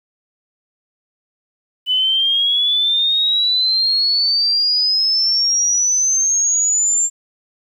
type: exponential sweep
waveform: sine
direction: up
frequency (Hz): 2982 to 7380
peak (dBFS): -13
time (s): 1.86-7.1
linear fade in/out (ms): 50
effects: 8-bit